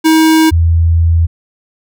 square / sine tone pair in turn, 318.5 / 83.17 Hz, D#4 / E2, +41 / +16 cents, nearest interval octave + major seventh, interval 2325 cents, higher first, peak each -6 dBFS, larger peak neither, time 0.04-0.51 / 0.51-1.27 s, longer second, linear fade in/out 20 ms, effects none

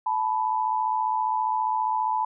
sine tone pair together, 872.9 / 987.8 Hz, A5 / B5, -14 / 0 cents, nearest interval major second, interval 214 cents, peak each -25 dBFS, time 0.06-2.25 s, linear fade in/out 5 ms, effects none

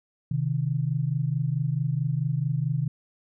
sine tone pair together, 129.9 / 154.48 Hz, C3 / D#3, -12 / -12 cents, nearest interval minor third, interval 300 cents, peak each -26 dBFS, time 0.31-2.88 s, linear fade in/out 5 ms, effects none

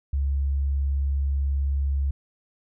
sine tone, 69.3 Hz, C#2, in tune, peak -21 dBFS, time 0.13-2.11 s, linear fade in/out 5 ms, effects none

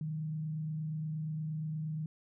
sine tone with frequency modulation, 155.56 Hz, D#3, in tune, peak -34 dBFS, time 0.01-2.06 s, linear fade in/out 2 ms, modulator 28.5 Hz, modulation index 0.27, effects none

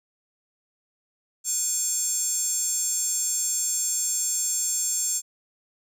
square tone with high-pass filter, 491.5 Hz, B4, 8 cents flat, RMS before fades -26 dBFS, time 1.44-5.22 s, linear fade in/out 50 ms, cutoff 7100 Hz, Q 9, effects none

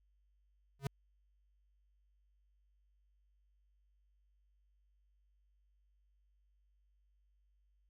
square tone with exponential growth, 138 Hz, C#3, 7 cents flat, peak -32 dBFS, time 0.79-0.87 s, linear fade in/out 2 ms, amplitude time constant 17 ms, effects added 50 Hz sine -70 dBFS peak until 7.89 s

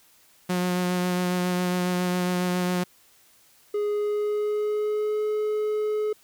sawtooth tone with vibrato, 180 Hz, F#3, 47 cents flat, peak -19 dBFS, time 0.49-2.84 s, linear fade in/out 10 ms, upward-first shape sine, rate 7.3 Hz, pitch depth 14 cents each way
triangle tone with pitch glide, 415.3 to 425.5 Hz, G#4 to G#4, 0 to +42 cents, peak -21 dBFS, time 3.74-6.13 s, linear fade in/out 5 ms, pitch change +42 cents, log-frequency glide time 3.89-5.23 s
effects white hiss -58 dBFS RMS until 6.23 s

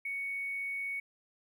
triangle tone with hard clipping, 2226 Hz, C#7, 7 cents sharp, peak -34 dBFS, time 0.05-1 s, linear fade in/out 5 ms, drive 3 dB, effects none

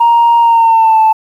sine tone with pitch glide, 936 to 878.4 Hz, A#5 to A5, +7 to -3 cents, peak -3 dBFS, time 0-1.13 s, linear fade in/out 10 ms, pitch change -110 cents, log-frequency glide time 0.4-1.01 s, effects tanh soft clip ceiling -2 dBFS + 7-bit

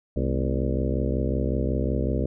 harmonic tone with a mistuned harmonic, 65.41 Hz, C2, in tune, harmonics 1 / 2 / 3 / 4 / 5 / 6 / 7 / 8 / 9, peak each -26 / -29 / -31 / -32 / -33 / -34 / -34 / -35 / -36 dBFS, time 0.16-2.26 s, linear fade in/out 5 ms, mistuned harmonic 3, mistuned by +150 cents, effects none

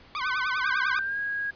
sawtooth tone with vibrato, 1108.7 Hz, C#6, in tune, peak -25 dBFS, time 0.15-0.99 s, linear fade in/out 0 ms, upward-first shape triangle, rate 10 Hz, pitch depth 230 cents each way
sine tone, 1514 Hz, F#6, 39 cents sharp, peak -27 dBFS, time 0.2-1.03 s, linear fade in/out 50 ms
sine tone with pitch glide, 1577 to 1644.9 Hz, G6 to G#6, +10 to -17 cents, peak -27 dBFS, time 0.63-1.51 s, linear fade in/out 10 ms, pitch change +73 cents, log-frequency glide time 1.04-1.19 s
effects pink hiss -53 dBFS RMS until 1.55 s + resampled to 11025 Hz

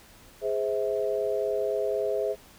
sine chord, Ab augmented, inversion none, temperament just, 415.3 / 519.1 / 648.9 Hz, Ab4 / C5 / E5, 0 / -14 / -27 cents, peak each -28 / -30 / -30 dBFS, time 0.41-2.36 s, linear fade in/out 50 ms, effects pink hiss -53 dBFS RMS until 2.58 s

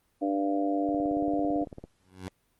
harmonic tone, 98.8 Hz, G2, 14 cents sharp, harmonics 3 / 4 / 5 / 6 / 7, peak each -27 / -40 / -35 / -36 / -31 dBFS, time 0.21-1.65 s, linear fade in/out 20 ms
click train, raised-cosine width 2 ms, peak -27 dBFS, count 18, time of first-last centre 0.89-1.84 s, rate 17.9 Hz
15% pulse tone with exponential growth, 93.1 Hz, F#2, 11 cents sharp, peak -26 dBFS, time 2-2.28 s, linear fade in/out 0 ms, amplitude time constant 59 ms
effects pink hiss -71 dBFS RMS until 2.59 s + Opus 32 kbps

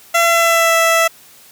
15% pulse tone with pitch glide, 677 to 660.4 Hz, E5 to E5, +46 to +3 cents, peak -4 dBFS, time 0.14-1.08 s, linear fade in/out 10 ms, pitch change -43 cents, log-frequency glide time 0.25-0.75 s, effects white hiss -44 dBFS RMS until 1.51 s + high-pass 60 Hz 12 dB/octave

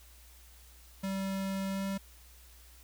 square tone with pitch glide, 193.5 to 195.07 Hz, G3 to G3, -22 to -8 cents, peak -33 dBFS, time 1.03-1.98 s, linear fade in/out 10 ms, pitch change +14 cents, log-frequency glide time 1.69-1.85 s, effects added 60 Hz sine -55 dBFS peak until 2.83 s + white hiss -59 dBFS RMS until 2.83 s

